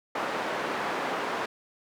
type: band-pass noise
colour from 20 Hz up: white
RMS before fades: -31 dBFS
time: 0.15-1.46 s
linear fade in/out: 5 ms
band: 270 to 1300 Hz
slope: 12 dB/octave
effects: none